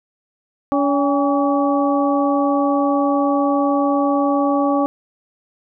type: harmonic tone with a mistuned harmonic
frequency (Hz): 284.2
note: C#4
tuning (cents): +43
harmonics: 1 / 2 / 3 / 4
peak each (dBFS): -17 / -20 / -22 / -23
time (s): 0.72-4.86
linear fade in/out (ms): 0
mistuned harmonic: 3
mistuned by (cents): -80
effects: none